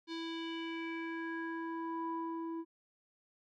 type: tone with low-pass filter sweep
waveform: square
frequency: 329.6 Hz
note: E4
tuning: in tune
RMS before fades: -40 dBFS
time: 0.07-2.65 s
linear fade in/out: 50 ms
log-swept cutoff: 4200 to 680 Hz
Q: 3.6
effects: none